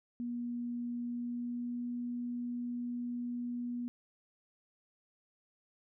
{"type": "tone with pitch glide", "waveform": "sine", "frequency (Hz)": [240.2, 242.2], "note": ["B3", "B3"], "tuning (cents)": [-48, -34], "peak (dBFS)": -35, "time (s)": [0.2, 3.88], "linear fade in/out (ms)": 0, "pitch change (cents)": 14, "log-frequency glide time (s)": [1.03, 1.86], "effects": []}